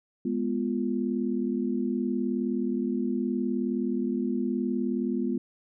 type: chord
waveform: sine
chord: F diminished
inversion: first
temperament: equal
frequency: 207.7 / 246.9 / 349.2 Hz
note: Ab3 / Cb4 / F4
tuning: 0 / 0 / 0 cents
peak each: -30 / -28 / -32 dBFS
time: 0.25-5.38 s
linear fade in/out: 5 ms
effects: none